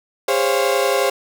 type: chord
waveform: 35% pulse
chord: Db major seventh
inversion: second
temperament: equal with one note detuned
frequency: 404.6 / 523.3 / 554.4 / 698.5 Hz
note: Ab4 / C5 / Db5 / F5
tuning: -45 / 0 / 0 / 0 cents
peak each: -19 / -18 / -20 / -23 dBFS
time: 0.28-1.1 s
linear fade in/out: 5 ms
effects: none